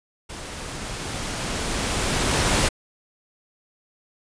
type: noise with level ramp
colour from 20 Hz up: pink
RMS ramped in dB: -36 to -19 dBFS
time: 0.29-2.69 s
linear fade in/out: 10 ms
effects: resampled to 22050 Hz